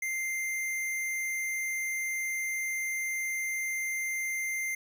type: tone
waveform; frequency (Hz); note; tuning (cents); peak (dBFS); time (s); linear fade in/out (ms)
square; 2093; C7; 0; -31; 0.02-4.75; 5
effects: none